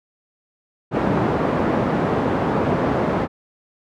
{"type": "band-pass noise", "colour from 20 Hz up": "pink", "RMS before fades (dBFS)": -20, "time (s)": [0.91, 3.28], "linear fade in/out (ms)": 50, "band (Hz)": [150, 970], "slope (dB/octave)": 12, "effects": []}